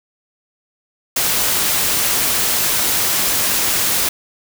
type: noise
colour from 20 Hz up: white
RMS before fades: -17 dBFS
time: 1.16-4.09 s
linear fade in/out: 5 ms
effects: none